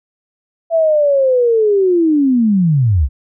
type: linear sweep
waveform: sine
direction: down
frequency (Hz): 670 to 59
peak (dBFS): -9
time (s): 0.7-3.09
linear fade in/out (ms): 50
effects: none